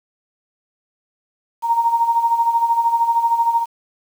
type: tone with tremolo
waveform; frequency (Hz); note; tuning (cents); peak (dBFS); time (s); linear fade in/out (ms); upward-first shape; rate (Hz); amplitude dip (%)
sine; 929; A#5; -6; -11; 1.62-3.66; 50; sine; 13; 65
effects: 7-bit